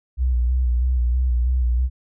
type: tone with vibrato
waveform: sine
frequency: 61.74 Hz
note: B1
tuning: in tune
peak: -16 dBFS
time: 0.17-1.9 s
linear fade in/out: 50 ms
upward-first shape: square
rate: 3.1 Hz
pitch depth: 44 cents each way
effects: none